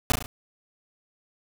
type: noise with echo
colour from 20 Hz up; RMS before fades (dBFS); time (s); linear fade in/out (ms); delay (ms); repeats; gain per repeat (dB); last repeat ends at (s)
pink; -19; 0.1-0.12; 0; 35; 4; -5; 0.26
effects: none